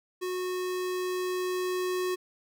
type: tone with level ramp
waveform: square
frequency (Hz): 365.7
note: F#4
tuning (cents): -20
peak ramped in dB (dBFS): -31 to -28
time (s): 0.21-2.16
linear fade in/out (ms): 20
effects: none